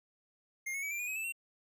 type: tone with pitch steps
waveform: square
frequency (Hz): 2122 / 2199 / 2280 / 2363 / 2449 / 2538 / 2631 / 2727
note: C7 / C#7 / C#7 / D7 / D#7 / D#7 / E7 / F7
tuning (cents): +24 / -14 / +48 / +10 / -28 / +34 / -4 / -42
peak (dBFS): -36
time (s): 0.66-1.324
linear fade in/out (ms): 10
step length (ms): 83
effects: none